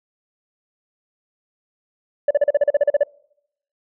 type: tone bursts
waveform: sine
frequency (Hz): 578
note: D5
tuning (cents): -28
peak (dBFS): -9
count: 12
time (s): 2.28-3.034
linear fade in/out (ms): 5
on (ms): 28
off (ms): 38
effects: noise-tail reverb RT60 0.7 s tail -25 dB re dry + tanh soft clip ceiling -10 dBFS